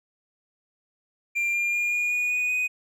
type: tone with pitch steps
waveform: triangle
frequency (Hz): 2382 / 2400 / 2418 / 2436 / 2455 / 2473 / 2492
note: D7 / D7 / D7 / D#7 / D#7 / D#7 / D#7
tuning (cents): +24 / +37 / +50 / -37 / -24 / -11 / +2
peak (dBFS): -21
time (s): 1.35-2.68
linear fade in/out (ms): 20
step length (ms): 190
effects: none